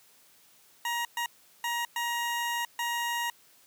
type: tone bursts at uneven times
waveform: 20% pulse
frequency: 946 Hz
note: A#5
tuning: 25 cents sharp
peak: -24 dBFS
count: 5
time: 0.85-1.05 / 1.17-1.26 / 1.64-1.85 / 1.96-2.65 / 2.79-3.3 s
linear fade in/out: 2 ms
effects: white hiss -60 dBFS RMS until 3.66 s + high-pass 100 Hz 12 dB/octave